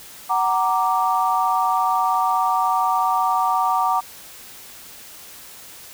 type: chord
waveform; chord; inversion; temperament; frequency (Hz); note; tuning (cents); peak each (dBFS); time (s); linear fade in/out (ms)
sine; Gb augmented; none; equal with one note detuned; 749 / 932.3 / 1174.7; Gb5 / Bb5 / D6; +21 / 0 / 0; -21; 0.29-4.01; 20
effects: white hiss -41 dBFS RMS until 5.93 s